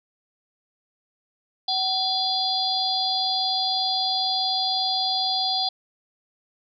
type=tone cluster; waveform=sine; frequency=757 / 3423 / 4132 / 4755 Hz; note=F#5 / A7 / C8 / D8; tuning=+39 / -48 / -22 / +21 cents; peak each=-27 dBFS; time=1.68-5.69 s; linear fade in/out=5 ms; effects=none